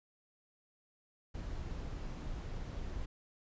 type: noise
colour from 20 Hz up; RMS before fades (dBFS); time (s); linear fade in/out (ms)
brown; -41; 1.34-3.06; 10
effects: resampled to 16000 Hz